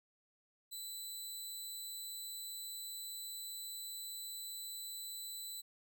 15% pulse tone with amplitude modulation, 3995 Hz, B7, 19 cents sharp, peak -35 dBFS, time 0.71-5.62 s, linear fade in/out 20 ms, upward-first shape sine, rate 192 Hz, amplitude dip 30%, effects none

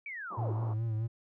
sine linear sweep, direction down, 2349 to 313.1 Hz, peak -38 dBFS, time 0.06-0.52 s, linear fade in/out 2 ms
white band-pass noise, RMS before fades -45 dBFS, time 0.3-0.74 s, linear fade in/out 10 ms, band 190 to 1100 Hz, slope 48 dB/octave
triangle tone with vibrato, 111.8 Hz, A2, 28 cents sharp, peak -28 dBFS, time 0.37-1.08 s, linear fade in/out 20 ms, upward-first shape sine, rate 4.7 Hz, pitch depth 57 cents each way
effects none

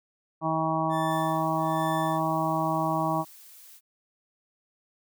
harmonic tone, 160 Hz, D#3, 49 cents sharp, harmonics 1 / 2 / 4 / 5 / 6 / 7, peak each -31 / -31 / -31 / -31 / -31 / -31 dBFS, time 0.41-3.25 s, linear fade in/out 50 ms
30% pulse tone with tremolo, 1760 Hz, A6, in tune, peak -34 dBFS, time 0.89-2.21 s, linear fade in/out 50 ms, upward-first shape sine, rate 1.2 Hz, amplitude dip 100%
blue noise, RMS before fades -50 dBFS, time 1.08-3.81 s, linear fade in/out 50 ms
effects none

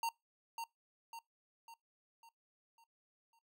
square tone with echo, 921 Hz, A#5, 21 cents flat, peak -35 dBFS, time 0.03-0.09 s, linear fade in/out 2 ms, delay 550 ms, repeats 6, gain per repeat -6 dB, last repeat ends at 3.39 s, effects noise-tail reverb RT60 0.2 s tail -24 dB re dry

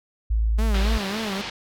sine tone, 54.8 Hz, A1, 6 cents flat, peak -18 dBFS, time 0.3-0.98 s, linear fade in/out 10 ms
sawtooth tone with vibrato, 207.7 Hz, G#3, in tune, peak -23 dBFS, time 0.58-1.42 s, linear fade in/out 10 ms, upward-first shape sine, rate 3.6 Hz, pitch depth 140 cents each way
white low-pass noise, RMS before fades -33 dBFS, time 0.74-1.5 s, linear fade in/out 5 ms, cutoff 4400 Hz, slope 24 dB/octave
effects none

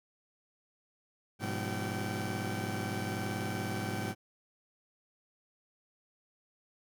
20% pulse tone cluster, 104.1 / 124.9 / 172.1 / 190.5 / 770 Hz, G#2 / B2 / F3 / G3 / G5, +5 / +20 / -25 / -49 / -31 cents, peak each -32 / -36 / -37 / -39 / -36 dBFS, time 1.39-4.15 s, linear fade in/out 50 ms, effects none

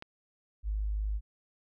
click, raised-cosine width 0.3 ms, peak -26 dBFS, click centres 0.024 s
sine tone, 51.9 Hz, G#1, in tune, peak -29 dBFS, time 0.63-1.21 s, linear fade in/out 50 ms
effects none

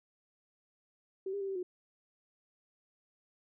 sine tone with pitch steps, 382.6 / 402 / 390.9 / 387 / 362 Hz, G4 / G4 / G4 / G4 / F#4, -42 / +44 / -5 / -22 / -38 cents, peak -34 dBFS, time 1.26-1.63 s, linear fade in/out 5 ms, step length 74 ms, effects none

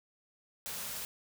white band-stop noise, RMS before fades -40 dBFS, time 0.66-1.05 s, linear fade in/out 0 ms, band 270 to 380 Hz, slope 96 dB/octave, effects none

